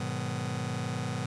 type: chord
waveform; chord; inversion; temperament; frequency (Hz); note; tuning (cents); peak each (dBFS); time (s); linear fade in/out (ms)
sawtooth; G# minor seventh; none; just; 103.83 / 124.59 / 155.74 / 186.89; G#2 / B2 / D#3 / F#3; 0 / +16 / +2 / +18; -33 / -30 / -33 / -35; 0-1.26; 5
effects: resampled to 22050 Hz + 9-bit